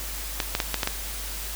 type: clicks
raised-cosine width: 0.2 ms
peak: -6 dBFS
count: 6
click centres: 0.402 / 0.551 / 0.602 / 0.743 / 0.832 / 0.874 s
effects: added 50 Hz sine -35 dBFS peak until 1.55 s + white hiss -35 dBFS RMS until 1.55 s